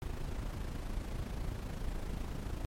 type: noise with amplitude modulation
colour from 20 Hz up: brown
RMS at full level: -36 dBFS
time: 0.02-2.65 s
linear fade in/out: 0 ms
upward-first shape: sine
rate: 27.5 Hz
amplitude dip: 50%
effects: MP3 64 kbps